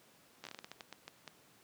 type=slowing click train; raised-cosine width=0.2 ms; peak=-28 dBFS; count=13; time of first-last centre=0.44-1.277 s; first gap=12 ms; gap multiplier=1.29; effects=pink hiss -64 dBFS RMS until 1.63 s + high-pass 150 Hz 12 dB/octave